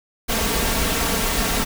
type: noise with comb filter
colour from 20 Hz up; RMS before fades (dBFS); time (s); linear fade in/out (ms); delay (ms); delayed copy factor
pink; -21; 0.28-1.65; 20; 4.4; +0.6
effects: none